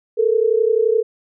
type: tone pair together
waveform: sine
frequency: 434.2 / 465.8 Hz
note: A4 / A#4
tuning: -23 / -1 cents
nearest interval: minor second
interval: 122 cents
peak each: -16 dBFS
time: 0.17-1.03 s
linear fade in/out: 20 ms
effects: none